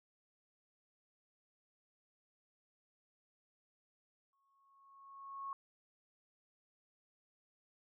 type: tone with exponential growth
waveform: sine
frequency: 1098 Hz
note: C#6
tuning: 17 cents flat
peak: -39 dBFS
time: 4.33-5.53 s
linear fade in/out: 1 ms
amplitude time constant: 260 ms
effects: none